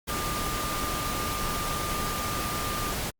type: tone in noise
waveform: sine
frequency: 1200 Hz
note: D6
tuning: 37 cents sharp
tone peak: -33 dBFS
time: 0.09-2.93 s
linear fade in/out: 20 ms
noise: pink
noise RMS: -31 dBFS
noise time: 0.07-3.11 s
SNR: -5 dB
effects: Opus 48 kbps